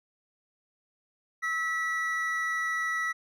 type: tone pair together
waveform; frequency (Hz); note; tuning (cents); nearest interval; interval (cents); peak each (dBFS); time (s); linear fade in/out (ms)
triangle; 1300 / 1947.8; E6 / B6; -24 / -24; perfect fifth; 700; -31 / -27; 1.42-3.13; 20
effects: none